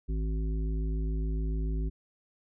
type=harmonic tone; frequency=53.5 Hz; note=A1; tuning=48 cents flat; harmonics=1 / 3 / 5 / 7; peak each=-28 / -38 / -42 / -45 dBFS; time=0.08-1.9 s; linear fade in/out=20 ms; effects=none